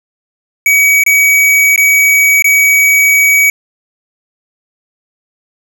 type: tone with dropouts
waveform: square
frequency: 2267 Hz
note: C#7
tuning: 38 cents sharp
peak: -6 dBFS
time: 0.66-3.5 s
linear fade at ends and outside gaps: 2 ms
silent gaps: 1.037-1.063 / 1.761-1.777 / 2.423-2.443 s
effects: none